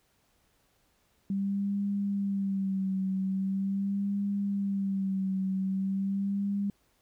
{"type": "tone with vibrato", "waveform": "sine", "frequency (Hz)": 195.5, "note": "G3", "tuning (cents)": -4, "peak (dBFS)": -27, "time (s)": [1.3, 6.7], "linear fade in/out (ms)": 2, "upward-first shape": "sine", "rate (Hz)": 0.42, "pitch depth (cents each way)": 47, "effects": ["pink hiss -70 dBFS RMS until 7.01 s"]}